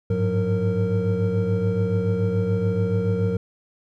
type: tone cluster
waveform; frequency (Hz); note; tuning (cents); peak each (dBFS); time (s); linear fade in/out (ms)
triangle; 100 / 107 / 181.4 / 461.8; G2 / A2 / F#3 / A#4; +35 / -48 / -34 / -16; -23; 0.1-3.37; 5
effects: none